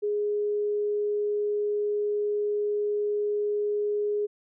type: tone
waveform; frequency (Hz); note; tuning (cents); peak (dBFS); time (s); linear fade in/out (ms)
sine; 415.3; G#4; 0; -24; 0.02-4.27; 20
effects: none